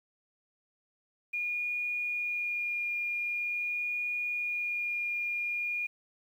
sine tone with vibrato, 2429 Hz, D#7, 42 cents flat, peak -30 dBFS, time 1.33-5.87 s, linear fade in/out 10 ms, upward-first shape sine, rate 0.45 Hz, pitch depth 9 cents each way, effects 10-bit

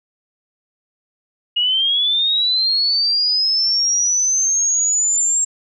sine linear sweep, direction up, 2866 to 7510 Hz, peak -14 dBFS, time 1.56-5.45 s, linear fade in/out 10 ms, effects none

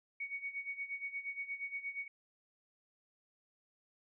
sine tone with tremolo, 2234 Hz, C#7, 13 cents sharp, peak -36 dBFS, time 0.2-2.08 s, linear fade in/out 5 ms, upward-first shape sine, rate 8.5 Hz, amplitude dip 80%, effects none

